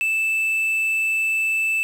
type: tone with quantisation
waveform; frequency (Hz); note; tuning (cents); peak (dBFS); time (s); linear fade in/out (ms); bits
triangle; 2637; E7; 0; -17; 0.01-1.83; 0; 7
effects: none